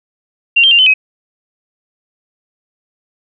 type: tone with pitch steps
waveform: sine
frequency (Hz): 2766 / 3154 / 2789 / 3047 / 2538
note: F7 / G7 / F7 / G7 / D#7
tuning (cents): -17 / +10 / -3 / -50 / +34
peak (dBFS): -5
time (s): 0.56-0.94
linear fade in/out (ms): 10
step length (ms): 76
effects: none